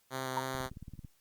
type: tone with vibrato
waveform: 5% pulse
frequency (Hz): 130.7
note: C3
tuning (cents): -1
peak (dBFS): -24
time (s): 0.1-0.7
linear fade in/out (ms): 50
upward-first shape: square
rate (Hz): 3.1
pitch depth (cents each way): 10
type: tone with exponential decay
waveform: sine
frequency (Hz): 932.3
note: A#5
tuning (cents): 0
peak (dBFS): -26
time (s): 0.37-0.47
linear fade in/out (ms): 2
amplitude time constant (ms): 20
type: click train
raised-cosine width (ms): 5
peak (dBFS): -33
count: 10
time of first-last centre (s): 0.55-1.047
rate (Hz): 18.1
effects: white hiss -71 dBFS RMS until 1.2 s + Opus 48 kbps